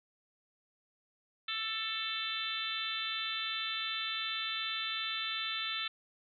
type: harmonic tone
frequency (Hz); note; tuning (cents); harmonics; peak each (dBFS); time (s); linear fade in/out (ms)
442.7; A4; +11; 3 / 4 / 5 / 6 / 7 / 8 / 9; -42 / -44 / -44 / -42 / -43 / -38 / -43; 1.48-5.88; 5
effects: none